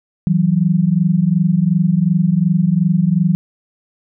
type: tone pair together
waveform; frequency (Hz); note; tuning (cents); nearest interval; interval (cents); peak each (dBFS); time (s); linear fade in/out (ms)
sine; 163.1 / 185.84; E3 / F#3; -18 / +8; major second; 226; -14 / -14; 0.27-3.35; 0
effects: none